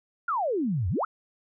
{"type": "exponential two-way sweep", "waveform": "sine", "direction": "down then up", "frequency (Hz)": [1458, 80.9, 1458], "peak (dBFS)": -24, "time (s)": [0.28, 1.05], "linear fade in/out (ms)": 5, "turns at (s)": 0.89, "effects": []}